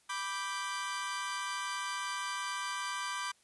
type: chord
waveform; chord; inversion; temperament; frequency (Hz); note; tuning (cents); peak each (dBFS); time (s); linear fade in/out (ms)
sawtooth; G major; first; equal; 987.8 / 1174.7 / 1568; B5 / D6 / G6; 0 / 0 / 0; -36 / -35 / -37; 0.09-3.32; 10
effects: white hiss -68 dBFS RMS until 3.43 s + resampled to 24000 Hz